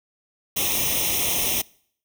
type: noise with comb filter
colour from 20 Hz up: white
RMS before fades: -23 dBFS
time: 0.56-1.62 s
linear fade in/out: 10 ms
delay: 0.33 ms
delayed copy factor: +0.9
effects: noise-tail reverb RT60 0.6 s tail -24 dB re dry